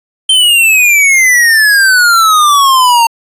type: exponential sweep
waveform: square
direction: down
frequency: 3136 to 910 Hz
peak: -5 dBFS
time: 0.29-3.07 s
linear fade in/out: 5 ms
effects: resampled to 32000 Hz